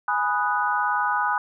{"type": "chord", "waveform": "sine", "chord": "G# minor seventh", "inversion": "none", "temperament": "equal", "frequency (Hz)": [830.6, 987.8, 1244.5, 1480], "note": ["G#5", "B5", "D#6", "F#6"], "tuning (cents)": [0, 0, 0, 0], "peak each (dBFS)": -26, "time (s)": [0.08, 1.38], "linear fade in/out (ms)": 2, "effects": []}